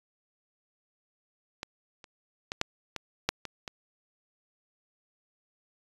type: clicks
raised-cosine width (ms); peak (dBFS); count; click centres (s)
0.2; -18 / -30 / -16 / -8 / -17 / -7 / -20 / -20; 8; 1.631 / 2.042 / 2.519 / 2.614 / 2.963 / 3.29 / 3.453 / 3.678
effects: resampled to 24000 Hz

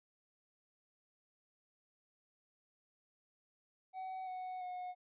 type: tone with pitch steps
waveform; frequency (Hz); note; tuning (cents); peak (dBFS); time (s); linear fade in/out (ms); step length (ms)
triangle; 753 / 739.6 / 726.5; F#5 / F#5 / F#5; +30 / -1 / -32; -39; 3.93-4.95; 50; 340
effects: resampled to 8000 Hz

